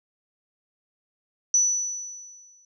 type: tone with exponential decay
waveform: sine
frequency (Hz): 5950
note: F#8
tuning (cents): +9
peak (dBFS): -15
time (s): 1.54-2.65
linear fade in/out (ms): 2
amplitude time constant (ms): 240
effects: none